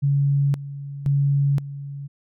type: tone with tremolo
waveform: sine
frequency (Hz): 140.7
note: C#3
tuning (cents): +26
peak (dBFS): -16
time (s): 0.02-2.08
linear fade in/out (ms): 20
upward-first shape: square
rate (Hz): 0.96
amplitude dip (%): 80
effects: none